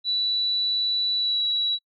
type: tone with pitch glide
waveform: sine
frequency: 3951 to 3906 Hz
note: B7 to B7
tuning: 0 to -20 cents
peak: -21 dBFS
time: 0.04-1.79 s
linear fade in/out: 50 ms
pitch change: -20 cents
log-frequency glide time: 1.16-1.42 s
effects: noise-tail reverb RT60 0.1 s tail -26 dB re dry